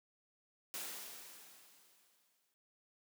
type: noise with exponential decay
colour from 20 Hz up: white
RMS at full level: -42 dBFS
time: 0.74-2.54 s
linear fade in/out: 0 ms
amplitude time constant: 390 ms
effects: high-pass 200 Hz 12 dB/octave